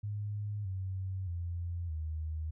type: tone with pitch steps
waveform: sine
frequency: 103.7 / 94.55 / 86.2 / 78.59 Hz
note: G#2 / F#2 / F2 / D#2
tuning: -2 / +38 / -22 / +18 cents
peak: -34 dBFS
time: 0.03-2.51 s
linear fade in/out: 10 ms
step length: 620 ms
effects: none